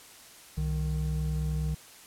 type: tone pair together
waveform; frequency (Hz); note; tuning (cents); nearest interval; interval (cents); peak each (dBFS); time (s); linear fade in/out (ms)
triangle; 64.66 / 154.2; C2 / D#3; -20 / -15; octave + minor third; 1505; -28; 0.57-1.75; 10
effects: white hiss -51 dBFS RMS until 2.06 s + low-pass 12000 Hz 12 dB/octave